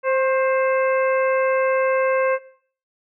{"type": "harmonic tone with a mistuned harmonic", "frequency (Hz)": 525, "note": "C5", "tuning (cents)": 6, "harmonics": [1, 2, 3, 4, 5], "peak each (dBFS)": [-18, -24, -28, -30, -32], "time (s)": [0.03, 2.39], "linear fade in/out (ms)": 50, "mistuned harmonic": 2, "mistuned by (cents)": 32, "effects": ["noise-tail reverb RT60 0.5 s tail -17 dB re dry"]}